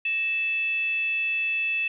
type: tone with frequency modulation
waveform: sine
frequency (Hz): 2633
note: E7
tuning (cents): -3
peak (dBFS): -23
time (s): 0.05-1.88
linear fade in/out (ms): 5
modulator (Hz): 764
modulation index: 0.22
effects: none